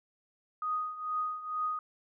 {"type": "tone with tremolo", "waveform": "sine", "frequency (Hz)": 1244.5, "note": "D#6", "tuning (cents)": 0, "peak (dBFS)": -28, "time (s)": [0.62, 1.79], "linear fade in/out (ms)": 2, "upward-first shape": "triangle", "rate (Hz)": 2.2, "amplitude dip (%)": 80, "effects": []}